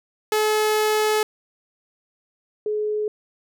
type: tone pair in turn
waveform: sawtooth / sine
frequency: 428.6 / 423.9 Hz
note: A4 / G#4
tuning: -45 / +35 cents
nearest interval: unison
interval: 20 cents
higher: first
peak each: -14 / -21 dBFS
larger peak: first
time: 0.32-1.23 / 2.66-3.08 s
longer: first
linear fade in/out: 2 ms
effects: none